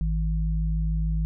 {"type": "tone pair together", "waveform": "sine", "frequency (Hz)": [53.39, 160], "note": ["G#1", "D#3"], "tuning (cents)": [49, 49], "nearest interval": "octave + perfect fifth", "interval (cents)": 1900, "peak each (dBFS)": [-23, -28], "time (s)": [0.01, 1.25], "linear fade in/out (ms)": 0, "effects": []}